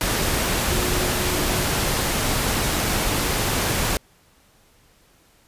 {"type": "tone in noise", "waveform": "sine", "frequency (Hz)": 362.2, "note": "F#4", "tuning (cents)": -37, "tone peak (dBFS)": -30, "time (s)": [0.71, 1.64], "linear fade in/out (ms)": 0, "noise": "pink", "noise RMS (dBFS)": -22, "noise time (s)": [0.01, 3.97], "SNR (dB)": -11, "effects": ["pink hiss -57 dBFS RMS until 5.47 s", "resampled to 32000 Hz"]}